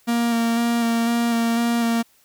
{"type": "tone with vibrato", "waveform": "45% pulse", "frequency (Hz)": 233.1, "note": "A#3", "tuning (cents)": 0, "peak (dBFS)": -18, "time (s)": [0.07, 2.03], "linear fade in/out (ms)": 20, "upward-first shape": "square", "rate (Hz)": 2, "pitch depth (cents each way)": 14, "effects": ["white hiss -58 dBFS RMS until 2.24 s"]}